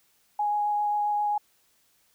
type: tone with vibrato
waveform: sine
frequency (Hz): 831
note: G#5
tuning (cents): +1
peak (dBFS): -23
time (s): 0.39-1.38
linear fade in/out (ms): 5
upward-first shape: sine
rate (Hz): 7.5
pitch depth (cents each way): 9
effects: white hiss -66 dBFS RMS until 2.14 s